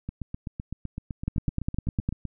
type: two click trains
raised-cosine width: 5 ms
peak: -20 / -13 dBFS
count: 18 / 9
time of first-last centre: 0.09-2.253 / 1.28-2.09 s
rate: 7.86 / 9.88 Hz
effects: none